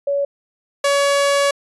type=tone pair in turn; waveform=sine / sawtooth; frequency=564 / 564 Hz; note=C#5 / C#5; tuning=+30 / +30 cents; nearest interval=unison; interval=0 cents; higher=neither; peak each=-16 / -10 dBFS; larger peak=second; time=0.07-0.25 / 0.84-1.51 s; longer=second; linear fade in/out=5 ms; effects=resampled to 24000 Hz